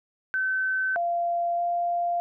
sine tone with pitch steps, 1530 / 690 / 695 Hz, G6 / F5 / F5, -42 / -21 / -9 cents, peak -23 dBFS, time 0.34-2.2 s, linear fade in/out 0 ms, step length 620 ms, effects none

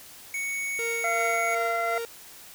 square tone, 2224 Hz, C#7, 5 cents sharp, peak -29 dBFS, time 0.34-1.55 s, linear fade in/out 2 ms
45% pulse tone with tremolo, 464.1 Hz, A#4, 8 cents flat, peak -30 dBFS, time 0.79-2.05 s, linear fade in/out 0 ms, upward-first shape sine, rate 2.7 Hz, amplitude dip 50%
harmonic tone, 685 Hz, F5, 34 cents flat, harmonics 1 / 2 / 3, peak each -27 / -30 / -32 dBFS, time 1.04-1.98 s, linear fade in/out 2 ms
effects white hiss -47 dBFS RMS until 2.54 s

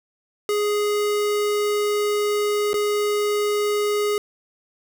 square tone with dropouts, 415.5 Hz, G#4, 1 cent sharp, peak -20 dBFS, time 0.49-4.18 s, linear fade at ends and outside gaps 1 ms, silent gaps 2.732-2.741 s, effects none

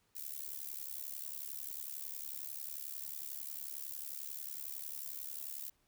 violet noise with amplitude modulation, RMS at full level -40 dBFS, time 0.15-5.7 s, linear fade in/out 10 ms, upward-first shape sine, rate 71.1 Hz, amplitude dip 95%, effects pink hiss -75 dBFS RMS until 5.87 s

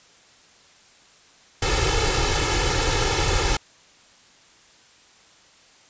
pink noise with comb filter, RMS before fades -21 dBFS, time 1.62-3.57 s, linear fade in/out 5 ms, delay 2.3 ms, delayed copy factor +0.9, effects white hiss -53 dBFS RMS until 5.89 s + resampled to 16000 Hz

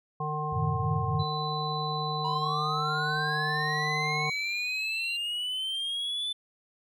harmonic tone, 151.7 Hz, D#3, 44 cents flat, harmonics 1 / 3 / 5 / 7, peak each -33 / -38 / -35 / -33 dBFS, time 0.2-4.3 s, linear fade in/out 5 ms
sine chord, F# diminished seventh, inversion none, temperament equal, 92.5 / 110 / 130.81 / 155.56 Hz, F#2 / A2 / C3 / Eb3, 0 / 0 / 0 / 0 cents, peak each -33 dBFS, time 0.52-1.24 s, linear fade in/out 10 ms
sine tone with pitch glide, 3992 to 4085 Hz, B7 to C8, +18 to -42 cents, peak -36 dBFS, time 1.19-5.17 s, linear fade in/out 10 ms, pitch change +40 cents, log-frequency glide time 3.24-4.66 s
triangle linear sweep, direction up, 961 to 3520 Hz, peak -28 dBFS, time 2.24-6.33 s, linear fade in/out 10 ms
effects none

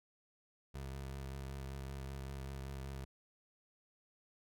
25% pulse tone with vibrato, 67.5 Hz, C#2, 45 cents flat, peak -39 dBFS, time 0.74-3.05 s, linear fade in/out 10 ms, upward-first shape sine, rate 5.2 Hz, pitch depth 29 cents each way, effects none

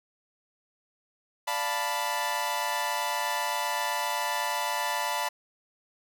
sawtooth chord, B half-diminished seventh, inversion first, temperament equal, 587.3 / 698.5 / 880 / 987.8 Hz, D5 / F5 / A5 / B5, 0 / 0 / 0 / 0 cents, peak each -33 / -33 / -28 / -27 dBFS, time 1.47-5.29 s, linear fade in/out 10 ms, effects none

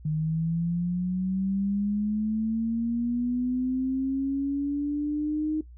sine linear sweep, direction up, 152.4 to 311.1 Hz, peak -24 dBFS, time 0.05-5.61 s, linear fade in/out 5 ms, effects noise-tail reverb RT60 0.1 s tail -17 dB re dry + added 60 Hz sine -44 dBFS peak until 5.77 s

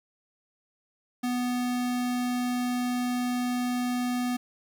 square tone, 246.9 Hz, B3, in tune, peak -27 dBFS, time 1.23-4.37 s, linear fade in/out 10 ms, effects 9-bit

